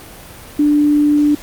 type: tone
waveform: sine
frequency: 294.7 Hz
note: D4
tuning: 6 cents sharp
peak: -9 dBFS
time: 0.59-1.35 s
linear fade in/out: 5 ms
effects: pink hiss -36 dBFS RMS until 1.42 s + Opus 32 kbps